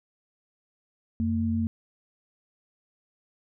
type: tone pair together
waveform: sine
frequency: 90.05 / 226.9 Hz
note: F#2 / A#3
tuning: -46 / -47 cents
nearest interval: octave + major third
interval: 1599 cents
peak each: -28 / -25 dBFS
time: 1.2-1.67 s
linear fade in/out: 0 ms
effects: none

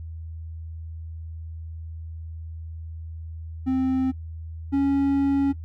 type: tone pair in turn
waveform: triangle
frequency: 261.6 / 277.2 Hz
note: C4 / C#4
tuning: 0 / 0 cents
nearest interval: minor second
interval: 100 cents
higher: second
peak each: -18 / -16 dBFS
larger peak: second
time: 3.66-4.12 / 4.72-5.53 s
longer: second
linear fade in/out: 20 ms
effects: noise-tail reverb RT60 0.1 s tail -18 dB re dry + added 81 Hz sine -33 dBFS peak until 5.64 s

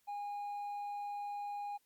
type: tone with hard clipping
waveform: sine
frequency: 818 Hz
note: G#5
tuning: 26 cents flat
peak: -39 dBFS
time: 0.07-1.78 s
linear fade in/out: 20 ms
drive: 2 dB
effects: white hiss -75 dBFS RMS until 1.85 s + MP3 96 kbps

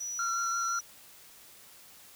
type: tone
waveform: sine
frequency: 5880 Hz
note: F#8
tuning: 12 cents flat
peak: -34 dBFS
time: 0-0.81 s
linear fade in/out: 10 ms
type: tone with vibrato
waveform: triangle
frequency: 1369 Hz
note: F6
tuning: 35 cents flat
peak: -28 dBFS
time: 0.19-0.79 s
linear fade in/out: 2 ms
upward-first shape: triangle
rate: 5.8 Hz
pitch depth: 18 cents each way
effects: white hiss -54 dBFS RMS until 2.15 s

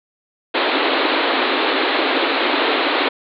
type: band-pass noise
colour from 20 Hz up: pink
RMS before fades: -18 dBFS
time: 0.54-3.09 s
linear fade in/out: 10 ms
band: 260 to 4200 Hz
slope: 96 dB/octave
effects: none

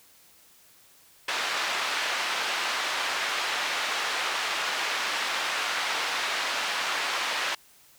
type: band-pass noise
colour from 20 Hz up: pink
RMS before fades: -29 dBFS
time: 1.28-7.55 s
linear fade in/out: 5 ms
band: 990 to 4200 Hz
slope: 12 dB/octave
effects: white hiss -57 dBFS RMS until 7.98 s

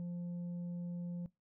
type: tone with tanh clipping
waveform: triangle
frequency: 174.61 Hz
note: F3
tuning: in tune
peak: -39 dBFS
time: 0-1.26 s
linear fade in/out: 0 ms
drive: 8 dB
effects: noise-tail reverb RT60 0.2 s tail -20 dB re dry

